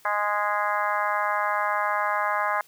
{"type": "harmonic tone with a mistuned harmonic", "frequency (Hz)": 207.2, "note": "G#3", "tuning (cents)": -4, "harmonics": [3, 4, 5, 6, 7, 8, 9, 10], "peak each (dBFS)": [-31, -29, -28, -29, -35, -30, -41, -36], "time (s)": [0.05, 2.61], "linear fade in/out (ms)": 2, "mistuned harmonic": 9, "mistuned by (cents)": 26, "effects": ["white hiss -56 dBFS RMS until 2.67 s", "high-pass 80 Hz 12 dB/octave"]}